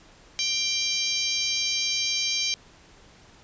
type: harmonic tone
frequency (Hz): 788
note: G5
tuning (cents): +9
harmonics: 3 / 4 / 5 / 6 / 7 / 8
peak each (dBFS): -31 / -31 / -31 / -31 / -31 / -31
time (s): 0.39-2.54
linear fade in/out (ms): 0
effects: pink hiss -53 dBFS RMS until 3.43 s + resampled to 16000 Hz